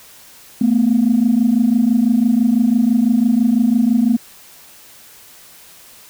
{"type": "tone pair together", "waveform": "sine", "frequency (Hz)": [221, 247], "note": ["A3", "B3"], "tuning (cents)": [8, 0], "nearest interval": "major second", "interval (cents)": 192, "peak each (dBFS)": -13, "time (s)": [0.61, 4.17], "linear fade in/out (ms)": 5, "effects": ["tanh soft clip ceiling -5 dBFS", "white hiss -43 dBFS RMS until 6.09 s"]}